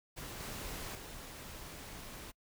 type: noise with level steps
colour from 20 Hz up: pink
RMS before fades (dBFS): -45 / -43 / -48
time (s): 0.16-2.32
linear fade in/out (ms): 20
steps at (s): 0.4 / 0.95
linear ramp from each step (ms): 2
effects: noise-tail reverb RT60 0.1 s tail -26 dB re dry